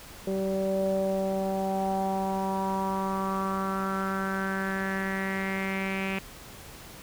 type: tone with low-pass filter sweep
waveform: sawtooth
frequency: 192.5 Hz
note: G3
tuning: 31 cents flat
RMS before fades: -29 dBFS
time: 0.27-6.19 s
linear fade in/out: 5 ms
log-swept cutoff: 490 to 2500 Hz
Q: 5.8
effects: pink hiss -46 dBFS RMS until 7.02 s